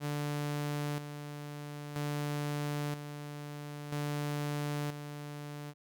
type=tone with tremolo; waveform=sawtooth; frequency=146.6 Hz; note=D3; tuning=3 cents flat; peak=-29 dBFS; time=0-5.74 s; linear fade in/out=50 ms; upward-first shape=square; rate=0.51 Hz; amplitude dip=60%; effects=none